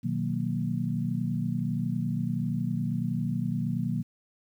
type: chord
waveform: sine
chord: B major seventh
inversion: none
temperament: equal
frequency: 123.47 / 155.56 / 185 / 233.1 Hz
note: B2 / D#3 / F#3 / A#3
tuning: 0 / 0 / 0 / 0 cents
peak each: -32 dBFS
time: 0.03-4.03 s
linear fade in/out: 20 ms
effects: 10-bit